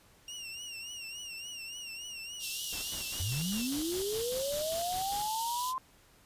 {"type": "tone with vibrato", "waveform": "25% pulse", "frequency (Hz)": 2800, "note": "F7", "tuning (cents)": 4, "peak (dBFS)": -37, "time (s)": [0.28, 3.67], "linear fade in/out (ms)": 2, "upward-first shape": "triangle", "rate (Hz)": 3.5, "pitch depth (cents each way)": 100}
{"type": "high-pass noise", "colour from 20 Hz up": "pink", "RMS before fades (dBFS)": -39, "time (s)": [2.39, 5.74], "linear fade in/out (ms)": 50, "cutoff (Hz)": 2900, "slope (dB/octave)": 96}
{"type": "noise with tremolo", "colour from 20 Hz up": "pink", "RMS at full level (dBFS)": -46, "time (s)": [2.72, 5.29], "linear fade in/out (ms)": 10, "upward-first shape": "square", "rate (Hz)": 5, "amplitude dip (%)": 65}
{"type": "linear sweep", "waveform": "sine", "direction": "up", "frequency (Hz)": [80.9, 1047], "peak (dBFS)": -32, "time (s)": [3.2, 5.78], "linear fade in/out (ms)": 0}
{"effects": ["pink hiss -62 dBFS RMS until 6.25 s", "resampled to 32000 Hz"]}